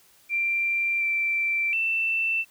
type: tone with pitch steps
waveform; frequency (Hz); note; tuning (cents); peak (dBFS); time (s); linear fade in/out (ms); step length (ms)
sine; 2364 / 2343 / 2671; D7 / D7 / E7; +11 / -5 / +22; -22; 0.29-2.45; 50; 720
effects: white hiss -58 dBFS RMS until 2.5 s